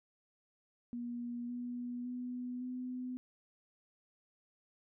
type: tone with pitch steps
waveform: sine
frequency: 240 / 243.9 / 247.9 / 251.9 Hz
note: B3 / B3 / B3 / B3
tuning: -49 / -21 / +7 / +34 cents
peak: -38 dBFS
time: 0.93-3.17 s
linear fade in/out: 0 ms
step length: 560 ms
effects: none